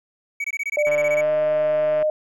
triangle tone bursts, 2263 Hz, C#7, 35 cents sharp, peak -21 dBFS, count 13, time 0.4-1.211 s, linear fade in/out 5 ms, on 43 ms, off 21 ms
sine tone with pitch glide, 594 to 613.9 Hz, D5 to D#5, +20 to -23 cents, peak -17 dBFS, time 0.77-2.1 s, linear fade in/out 2 ms, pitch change +57 cents, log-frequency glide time 1.09-1.29 s
click train, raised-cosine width 0.5 ms, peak -19 dBFS, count 172, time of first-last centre 0.87-2.025 s, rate 148 Hz
effects none

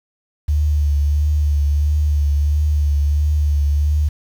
sine tone with vibrato, 73.6 Hz, D2, 4 cents sharp, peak -13 dBFS, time 0.48-4.09 s, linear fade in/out 10 ms, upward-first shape triangle, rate 1.5 Hz, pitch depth 42 cents each way, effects 7-bit

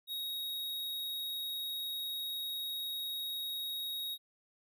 square tone, 3774 Hz, A#7, 21 cents sharp, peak -37 dBFS, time 0.07-4.18 s, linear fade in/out 50 ms, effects none

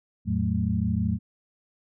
sine tone cluster, 84.8 / 110.8 / 184.9 / 218 Hz, E2 / A2 / F#3 / A3, +50 / +13 / -1 / -16 cents, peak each -28 dBFS, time 0.25-1.19 s, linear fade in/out 50 ms, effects none

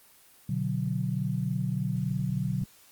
sine chord, B minor, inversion none, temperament equal, 123.47 / 146.83 / 185 Hz, B2 / D3 / F#3, 0 / 0 / 0 cents, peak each -31 dBFS, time 0.49-2.64 s, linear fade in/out 5 ms, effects white hiss -57 dBFS RMS until 2.91 s + Opus 24 kbps

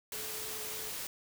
sine tone in noise, 432.9 Hz, A4, 28 cents flat, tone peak -49 dBFS, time 0.13-0.9 s, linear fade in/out 2 ms, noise white, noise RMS -40 dBFS, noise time 0.12-1.07 s, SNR -12 dB, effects none

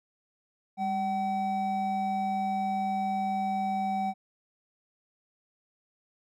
triangle tone pair together, 200 / 762.1 Hz, G3 / G5, +35 / -49 cents, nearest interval octave + major seventh, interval 2316 cents, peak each -31 / -26 dBFS, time 0.77-4.14 s, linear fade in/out 50 ms, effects none

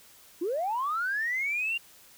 sine linear sweep, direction up, 311.1 to 2812 Hz, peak -26 dBFS, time 0.41-1.78 s, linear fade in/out 10 ms, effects tanh soft clip ceiling -22 dBFS + white hiss -55 dBFS RMS until 2.17 s

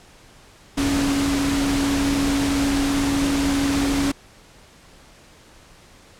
sine tone in noise, 279.1 Hz, C#4, 12 cents sharp, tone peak -19 dBFS, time 0.77-4.12 s, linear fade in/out 10 ms, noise pink, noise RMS -25 dBFS, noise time 0.77-4.12 s, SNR +3 dB, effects pink hiss -49 dBFS RMS until 6.19 s + low-pass 9000 Hz 12 dB/octave

